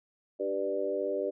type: harmonic tone with a mistuned harmonic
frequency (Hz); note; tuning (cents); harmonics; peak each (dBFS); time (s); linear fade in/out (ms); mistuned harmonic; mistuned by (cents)
98.7; G2; +12; 3 / 4 / 5 / 6; -39 / -33 / -34 / -33; 0.39-1.31; 20; 4; -21
effects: none